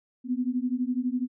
sine beating tone pair, 244.3 / 256.3 Hz, B3 / C4, -19 / -36 cents, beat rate 12 Hz, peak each -28 dBFS, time 0.24-1.28 s, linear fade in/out 50 ms, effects none

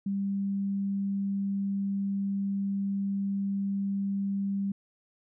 sine tone, 197.7 Hz, G3, 15 cents sharp, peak -27 dBFS, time 0.06-4.72 s, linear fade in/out 5 ms, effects none

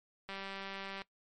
click train, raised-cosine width 0.3 ms, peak -27 dBFS, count 143, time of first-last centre 0.29-1.018 s, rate 195 Hz, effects noise-tail reverb RT60 0.1 s tail -20 dB re dry + MP3 48 kbps

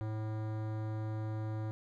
sine tone with hard clipping, 108.7 Hz, A2, 21 cents flat, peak -37 dBFS, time 0.01-1.71 s, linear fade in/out 0 ms, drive 18 dB, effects none

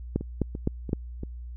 two click trains, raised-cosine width 3 ms, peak -11 / -21 dBFS, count 4 / 4, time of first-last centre 0.16-0.931 / 0.21-1.234 s, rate 3.89 / 2.93 Hz, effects added 60 Hz sine -36 dBFS peak until 1.56 s

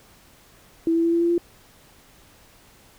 sine tone with pitch steps, 329.6 / 332.5 / 335.4 / 338.3 / 341.2 / 344.2 Hz, E4 / E4 / E4 / E4 / F4 / F4, 0 / +15 / +30 / +45 / -40 / -25 cents, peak -17 dBFS, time 0.87-1.38 s, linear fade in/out 2 ms, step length 85 ms, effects pink hiss -53 dBFS RMS until 2.98 s

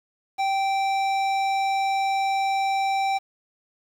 square tone, 780 Hz, G5, 9 cents flat, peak -22 dBFS, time 0.38-3.19 s, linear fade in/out 20 ms, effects low-pass 5000 Hz 12 dB/octave + 8-bit

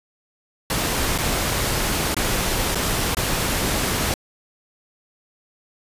pink noise with dropouts, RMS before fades -22 dBFS, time 0.7-4.14 s, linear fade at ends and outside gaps 2 ms, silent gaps 1.179-1.185 / 2.145-2.166 / 2.748-2.754 / 3.148-3.169 s, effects resampled to 32000 Hz

